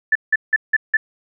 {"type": "tone bursts", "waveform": "sine", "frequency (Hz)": 1754, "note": "A6", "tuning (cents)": -6, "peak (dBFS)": -11, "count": 5, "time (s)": [0.12, 0.97], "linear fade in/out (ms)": 5, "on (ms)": 34, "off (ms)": 170, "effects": []}